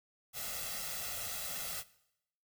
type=noise with comb filter; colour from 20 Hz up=white; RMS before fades=-40 dBFS; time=0.33-1.84 s; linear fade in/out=50 ms; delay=1.5 ms; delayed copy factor=+0.75; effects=noise-tail reverb RT60 0.8 s tail -19 dB re dry